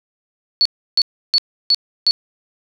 sine tone bursts, 4435 Hz, C#8, in tune, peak -10 dBFS, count 5, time 0.61-2.11 s, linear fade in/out 0 ms, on 44 ms, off 320 ms, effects none

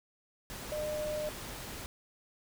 sine tone in noise, 606 Hz, D#5, 46 cents flat, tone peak -33 dBFS, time 0.72-1.29 s, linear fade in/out 0 ms, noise pink, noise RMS -43 dBFS, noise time 0.5-1.86 s, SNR +7 dB, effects none

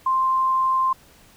sine tone, 1048 Hz, C6, 2 cents sharp, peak -17 dBFS, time 0.06-0.93 s, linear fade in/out 5 ms, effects pink hiss -52 dBFS RMS until 1.36 s

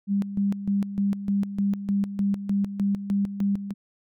sine tone with tremolo, 199.6 Hz, G3, 32 cents sharp, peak -20 dBFS, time 0.07-3.74 s, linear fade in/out 50 ms, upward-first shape square, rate 3.3 Hz, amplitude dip 70%, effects none

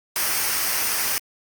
white noise with comb filter, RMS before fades -23 dBFS, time 0.16-1.18 s, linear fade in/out 0 ms, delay 0.27 ms, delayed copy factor -0.5, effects Opus 48 kbps

